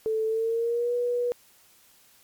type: tone with pitch glide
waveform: sine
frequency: 440 to 485.4 Hz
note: A4 to B4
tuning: 0 to -30 cents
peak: -23 dBFS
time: 0.06-1.32 s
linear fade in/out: 0 ms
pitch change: +170 cents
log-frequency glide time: 0.26-0.94 s
effects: white hiss -58 dBFS RMS until 2.23 s + MP3 96 kbps